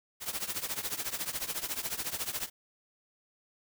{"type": "noise with tremolo", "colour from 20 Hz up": "white", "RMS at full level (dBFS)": -32, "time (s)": [0.2, 2.5], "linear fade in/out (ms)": 50, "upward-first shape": "triangle", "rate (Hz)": 14, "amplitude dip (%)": 90, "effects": []}